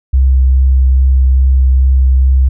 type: tone with vibrato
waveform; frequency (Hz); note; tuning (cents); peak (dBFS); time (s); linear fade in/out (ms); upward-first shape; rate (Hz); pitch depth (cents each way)
sine; 65.41; C2; 0; -5; 0.13-2.49; 10; triangle; 2.4; 14
effects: none